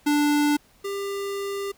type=tone pair in turn; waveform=square; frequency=293.7 / 398.2 Hz; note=D4 / G4; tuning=0 / +27 cents; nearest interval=perfect fourth; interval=527 cents; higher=second; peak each=-19 / -28 dBFS; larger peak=first; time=0.06-0.57 / 0.84-1.72 s; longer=second; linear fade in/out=10 ms; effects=pink hiss -58 dBFS RMS until 1.77 s